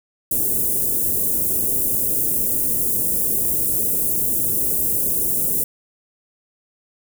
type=band-stop noise; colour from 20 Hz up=white; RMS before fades=-20 dBFS; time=0.31-5.64 s; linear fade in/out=5 ms; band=480 to 9500 Hz; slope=24 dB/octave; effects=none